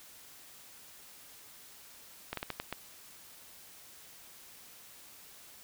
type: slowing click train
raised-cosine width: 0.3 ms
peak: -19 dBFS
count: 6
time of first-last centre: 2.33-2.726 s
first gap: 43 ms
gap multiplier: 1.31
effects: white hiss -54 dBFS RMS until 5.63 s